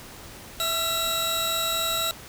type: tone cluster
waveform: sawtooth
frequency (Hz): 658 / 1360 / 3848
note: E5 / F6 / B7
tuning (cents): -3 / -46 / -46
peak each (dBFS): -28 / -26 / -23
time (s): 0.6-2.11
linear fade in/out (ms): 0
effects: pink hiss -43 dBFS RMS until 2.28 s